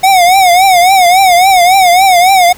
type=tone with vibrato; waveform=square; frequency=737 Hz; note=F#5; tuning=7 cents flat; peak=-4 dBFS; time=0.03-2.53 s; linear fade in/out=10 ms; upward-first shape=triangle; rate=3.6 Hz; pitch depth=130 cents each way; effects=pink hiss -34 dBFS RMS until 2.57 s